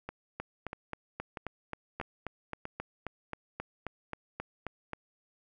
two click trains, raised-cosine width 0.5 ms, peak -21 / -23 dBFS, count 18 / 5, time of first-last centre 0.4-4.933 / 0.09-2.654 s, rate 3.75 / 1.56 Hz, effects none

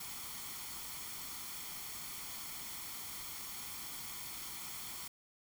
white noise with comb filter, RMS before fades -45 dBFS, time 0-5.08 s, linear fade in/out 5 ms, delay 0.91 ms, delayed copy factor +0.55, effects none

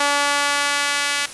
sawtooth tone with high-pass filter sweep, 286.7 Hz, D4, 42 cents flat, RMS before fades -20 dBFS, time 0-1.26 s, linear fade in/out 5 ms, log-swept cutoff 890 to 1900 Hz, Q 1, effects white hiss -35 dBFS RMS until 1.33 s + resampled to 24000 Hz

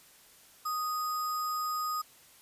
sine tone with sample-and-hold, 1243 Hz, D#6, 2 cents flat, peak -30 dBFS, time 0.65-2.02 s, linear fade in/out 10 ms, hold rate 6300 Hz, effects white hiss -58 dBFS RMS until 2.41 s + resampled to 32000 Hz

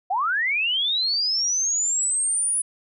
sine linear sweep, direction up, 698.5 to 9956 Hz, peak -20 dBFS, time 0.1-2.62 s, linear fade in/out 10 ms, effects none

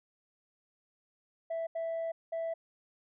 sine tone bursts at uneven times, 659.3 Hz, E5, in tune, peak -30 dBFS, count 3, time 1.5-1.67 / 1.75-2.12 / 2.32-2.54 s, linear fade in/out 10 ms, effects tanh soft clip ceiling -31 dBFS

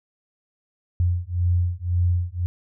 sine beating tone pair, 87.31 / 89.21 Hz, F2 / F2, 0 / +37 cents, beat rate 1.9 Hz, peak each -22 dBFS, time 1-2.46 s, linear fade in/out 0 ms, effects none

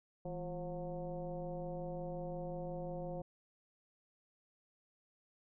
sine tone with frequency modulation, 349.2 Hz, F4, in tune, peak -39 dBFS, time 0.25-3.22 s, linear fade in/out 5 ms, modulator 186 Hz, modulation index 1.8, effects none

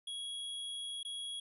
square tone with dropouts, 3322 Hz, G#7, in tune, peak -40 dBFS, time 0.07-1.4 s, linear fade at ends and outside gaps 5 ms, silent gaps 1.031-1.049 s, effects resampled to 32000 Hz

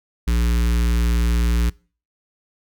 square tone with notch filter, 58.27 Hz, A#1, in tune, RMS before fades -18 dBFS, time 0.27-1.7 s, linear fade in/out 10 ms, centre 660 Hz, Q 0.65, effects noise-tail reverb RT60 0.4 s tail -24 dB re dry

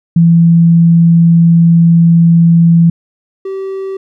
sine / triangle tone pair in turn, 167.8 / 385.7 Hz, E3 / G4, +31 / -28 cents, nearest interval octave + major second, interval 1441 cents, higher second, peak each -3 / -15 dBFS, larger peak first, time 0.16-2.9 / 3.45-3.97 s, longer first, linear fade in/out 5 ms, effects none

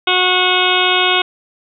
harmonic tone, 365.3 Hz, F#4, 22 cents flat, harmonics 1 / 2 / 3 / 4 / 6 / 7 / 8 / 9 / 10, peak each -20 / -20 / -20 / -20 / -20 / -20 / -20 / -20 / -20 dBFS, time 0.07-1.22 s, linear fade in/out 5 ms, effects none

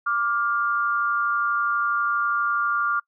sine tone pair together, 1173.7 / 1406 Hz, D6 / F6, -1 / +11 cents, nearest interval minor third, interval 312 cents, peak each -23 dBFS, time 0.06-3 s, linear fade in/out 10 ms, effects noise-tail reverb RT60 0.1 s tail -25 dB re dry

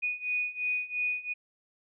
sine beating tone pair, 2473 / 2475.9 Hz, D#7 / D#7, -11 / -9 cents, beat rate 2.9 Hz, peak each -33 / -31 dBFS, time 0.02-1.34 s, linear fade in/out 20 ms, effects none

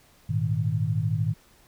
sine chord, Ab suspended second, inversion none, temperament just, 103.83 / 116.8 / 155.74 Hz, Ab2 / Bb2 / Eb3, 0 / +4 / +2 cents, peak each -27 dBFS, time 0.29-1.34 s, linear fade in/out 10 ms, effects pink hiss -58 dBFS RMS until 1.67 s

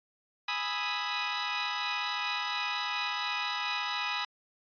15% pulse chord, E major seventh, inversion first, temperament equal, 830.6 / 987.8 / 1244.5 / 1318.5 Hz, G#5 / B5 / D#6 / E6, 0 / 0 / 0 / 0 cents, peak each -31 / -28 / -29 / -33 dBFS, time 0.48-4.25 s, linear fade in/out 5 ms, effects resampled to 11025 Hz

